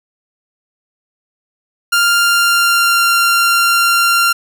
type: tone with pitch glide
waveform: sawtooth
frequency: 1396.9 to 1383.3 Hz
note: F6 to F6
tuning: 0 to -17 cents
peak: -6 dBFS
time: 1.92-4.33 s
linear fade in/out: 10 ms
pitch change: -17 cents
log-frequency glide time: 2.17-3.1 s
effects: none